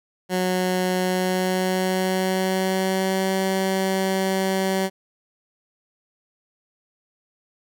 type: tone with pitch glide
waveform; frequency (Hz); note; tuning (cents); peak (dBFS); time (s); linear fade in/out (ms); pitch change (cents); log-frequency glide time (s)
15% pulse; 183.6 to 190.84; F#3 to G3; -13 to -46; -14; 0.29-4.9; 50; +67; 0.99-3.34
effects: none